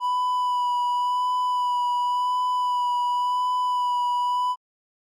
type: tone with vibrato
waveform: triangle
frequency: 987.8 Hz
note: B5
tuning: in tune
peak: -19 dBFS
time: 0-4.56 s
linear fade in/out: 50 ms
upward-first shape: sine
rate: 0.92 Hz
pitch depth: 17 cents each way
effects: Opus 48 kbps